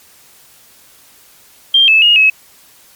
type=tone with pitch steps; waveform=sine; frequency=3183 / 2614 / 2862 / 2572 Hz; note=G7 / E7 / F7 / E7; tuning=+26 / -15 / +42 / -43 cents; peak=-5 dBFS; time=1.74-2.3 s; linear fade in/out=5 ms; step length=140 ms; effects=white hiss -45 dBFS RMS until 2.95 s + MP3 96 kbps